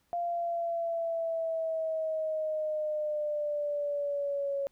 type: linear sweep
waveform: sine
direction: down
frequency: 695 to 554.4 Hz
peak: -29 dBFS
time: 0.13-4.67 s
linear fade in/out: 0 ms
effects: pink hiss -72 dBFS RMS until 4.71 s